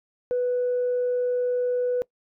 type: tone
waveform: sine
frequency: 494.2 Hz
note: B4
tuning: 1 cent sharp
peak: -20 dBFS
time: 0.31-2.02 s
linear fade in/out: 0 ms
effects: noise-tail reverb RT60 0.1 s tail -22 dB re dry + tanh soft clip ceiling -18 dBFS